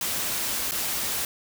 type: noise with dropouts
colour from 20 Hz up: white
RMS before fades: -28 dBFS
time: 0.01-1.25 s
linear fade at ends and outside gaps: 2 ms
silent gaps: 0.711-0.718 s
effects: none